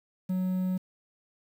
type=tone with quantisation; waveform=triangle; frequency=185 Hz; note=F#3; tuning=in tune; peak=-24 dBFS; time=0.29-0.78 s; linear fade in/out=10 ms; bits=9; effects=none